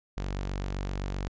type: tone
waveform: sawtooth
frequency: 47.73 Hz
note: G1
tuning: 45 cents flat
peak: -27 dBFS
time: 0.17-1.28 s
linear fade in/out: 0 ms
effects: resampled to 16000 Hz